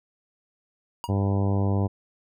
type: tone with exponential decay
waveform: square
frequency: 954 Hz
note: A#5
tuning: 40 cents sharp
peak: -27 dBFS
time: 1.04-1.12 s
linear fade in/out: 0 ms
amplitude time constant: 16 ms
type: harmonic tone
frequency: 99 Hz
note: G2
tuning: 18 cents sharp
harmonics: 1 / 2 / 3 / 4 / 5 / 6 / 7 / 8 / 9 / 10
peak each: -22 / -28 / -32 / -34 / -36 / -38 / -39 / -40 / -41 / -42 dBFS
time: 1.08-1.88 s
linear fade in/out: 20 ms
effects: none